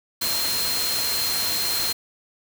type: tone in noise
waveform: sine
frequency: 4186 Hz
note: C8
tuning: in tune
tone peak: -25 dBFS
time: 0.21-1.93 s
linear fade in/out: 10 ms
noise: white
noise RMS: -26 dBFS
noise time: 0.21-1.93 s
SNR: -2 dB
effects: none